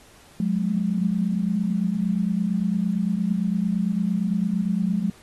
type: tone pair together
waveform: sine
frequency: 181 / 209.8 Hz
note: F#3 / G#3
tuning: -38 / +18 cents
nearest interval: minor third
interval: 256 cents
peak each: -23 dBFS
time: 0.4-5.1 s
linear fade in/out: 2 ms
effects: pink hiss -52 dBFS RMS until 5.22 s + AAC 32 kbps